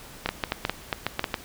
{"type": "clicks", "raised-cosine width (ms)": 0.3, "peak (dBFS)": -8, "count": 11, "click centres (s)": [0.26, 0.29, 0.438, 0.521, 0.651, 0.696, 0.928, 1.066, 1.194, 1.242, 1.342], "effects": ["pink hiss -45 dBFS RMS until 1.44 s"]}